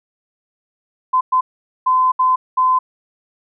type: tone bursts at uneven times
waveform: sine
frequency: 1024 Hz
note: C6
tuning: 38 cents flat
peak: -11 dBFS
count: 5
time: 1.13-1.21 / 1.32-1.41 / 1.86-2.12 / 2.19-2.36 / 2.57-2.79 s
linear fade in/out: 10 ms
effects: none